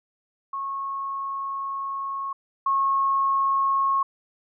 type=tone pair in turn; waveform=sine; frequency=1095 / 1090.8 Hz; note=C#6 / C#6; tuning=-22 / -28 cents; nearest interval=unison; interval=6 cents; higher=first; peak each=-27 / -19 dBFS; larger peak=second; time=0.53-2.33 / 2.66-4.03 s; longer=first; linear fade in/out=5 ms; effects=none